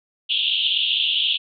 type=band-pass noise; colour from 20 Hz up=pink; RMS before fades=-21 dBFS; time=0.29-1.38 s; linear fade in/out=20 ms; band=2800 to 3600 Hz; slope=96 dB/octave; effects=none